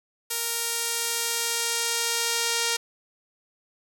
sawtooth tone with band-pass filter sweep, 465.5 Hz, A#4, 2 cents flat, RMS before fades -27 dBFS, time 0.3-2.77 s, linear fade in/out 10 ms, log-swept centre 11000 to 6000 Hz, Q 0.77, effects none

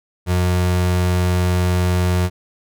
35% pulse tone, 90 Hz, F#2, 47 cents flat, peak -13 dBFS, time 0.26-2.3 s, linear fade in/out 50 ms, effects none

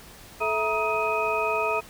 sine tone cluster, 434.7 / 658 / 945 / 1259 / 2505 Hz, A4 / E5 / A#5 / D#6 / D#7, -21 / -3 / +23 / +20 / +11 cents, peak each -29 dBFS, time 0.4-1.81 s, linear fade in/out 20 ms, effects pink hiss -47 dBFS RMS until 1.89 s

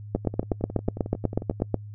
two click trains, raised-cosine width 2 ms, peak -9 / -20 dBFS, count 14 / 17, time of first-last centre 0.15-1.743 / 0.16-1.601 s, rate 8.16 / 11.1 Hz, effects noise-tail reverb RT60 0.1 s tail -26 dB re dry + added 104 Hz sine -37 dBFS peak until 1.94 s

